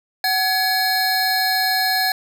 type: tone cluster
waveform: square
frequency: 752 / 1689 / 4209 Hz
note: F#5 / G#6 / C8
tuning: +28 / +29 / +9 cents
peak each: -22 dBFS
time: 0.24-2.12 s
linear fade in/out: 2 ms
effects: none